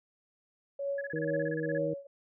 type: tone with tremolo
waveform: sine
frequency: 559 Hz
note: C#5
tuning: 14 cents sharp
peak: -29 dBFS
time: 0.79-2.07 s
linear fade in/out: 5 ms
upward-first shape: triangle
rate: 2.2 Hz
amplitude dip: 95%
type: tone bursts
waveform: sine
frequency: 1689 Hz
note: G#6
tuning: 29 cents sharp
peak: -36 dBFS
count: 14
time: 0.98-1.779 s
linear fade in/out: 5 ms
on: 32 ms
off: 27 ms
type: harmonic tone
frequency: 158.4 Hz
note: D#3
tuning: 31 cents sharp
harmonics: 1 / 2 / 3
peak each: -37 / -36 / -34 dBFS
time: 1.13-1.94 s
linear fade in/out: 5 ms
effects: none